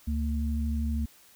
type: tone pair together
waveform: sine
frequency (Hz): 71.5 / 227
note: D2 / A#3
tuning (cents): -46 / -46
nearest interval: octave + minor sixth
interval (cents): 2000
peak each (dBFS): -27 / -32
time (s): 0.07-1.06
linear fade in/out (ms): 10
effects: white hiss -57 dBFS RMS until 1.35 s